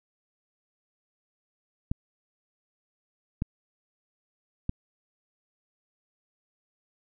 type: clicks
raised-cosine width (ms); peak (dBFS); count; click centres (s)
5; -15; 3; 1.915 / 3.421 / 4.694
effects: none